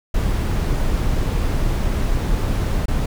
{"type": "noise with dropouts", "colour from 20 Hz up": "brown", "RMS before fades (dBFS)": -19, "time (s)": [0.14, 3.06], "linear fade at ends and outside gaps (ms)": 5, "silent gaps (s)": [2.858, 2.881], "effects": []}